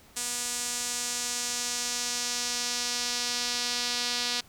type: tone with band-pass filter sweep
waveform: sawtooth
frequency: 242.9 Hz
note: B3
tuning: 29 cents flat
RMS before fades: -31 dBFS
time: 0.16-4.41 s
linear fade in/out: 10 ms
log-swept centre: 7900 to 4600 Hz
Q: 1.9
effects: pink hiss -56 dBFS RMS until 4.48 s